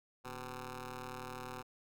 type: ring-modulated tone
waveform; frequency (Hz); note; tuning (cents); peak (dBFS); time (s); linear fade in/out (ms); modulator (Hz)
10% pulse; 130.81; C3; 0; -32; 0.24-1.63; 20; 635
effects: none